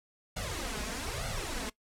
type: noise with flanger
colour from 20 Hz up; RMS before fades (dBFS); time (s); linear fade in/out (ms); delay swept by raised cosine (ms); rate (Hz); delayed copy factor
pink; -36; 0.36-1.7; 10; 1.4 to 4.8; 1.1; +0.9
effects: noise-tail reverb RT60 0.1 s tail -20 dB re dry + low-pass 10000 Hz 12 dB/octave